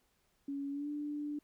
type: tone with pitch glide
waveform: sine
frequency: 280 to 294.3 Hz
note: C#4 to D4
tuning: +18 to +4 cents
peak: -36 dBFS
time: 0.48-1.39 s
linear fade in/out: 5 ms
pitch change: +86 cents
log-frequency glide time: 0.71-0.89 s
effects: pink hiss -75 dBFS RMS until 1.43 s